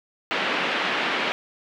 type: band-pass noise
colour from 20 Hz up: white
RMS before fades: -25 dBFS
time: 0.31-1.32 s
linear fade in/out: 0 ms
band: 200 to 3000 Hz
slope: 24 dB/octave
effects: none